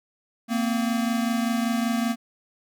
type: tone pair together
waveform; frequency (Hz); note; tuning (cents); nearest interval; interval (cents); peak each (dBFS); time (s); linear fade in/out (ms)
square; 229.8 / 255; A#3 / C4; -25 / -44; major second; 181; -24 / -29; 0.48-2.16; 50
effects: none